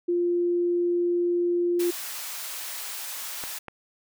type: tone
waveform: sine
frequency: 349.2 Hz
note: F4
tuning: in tune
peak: -21 dBFS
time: 0.08-1.91 s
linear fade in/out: 10 ms
type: high-pass noise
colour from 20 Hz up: white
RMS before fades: -35 dBFS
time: 1.79-3.59 s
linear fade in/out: 10 ms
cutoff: 700 Hz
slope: 12 dB/octave
type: clicks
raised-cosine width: 0.5 ms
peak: -19 / -22 dBFS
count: 2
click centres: 3.438 / 3.683 s
effects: none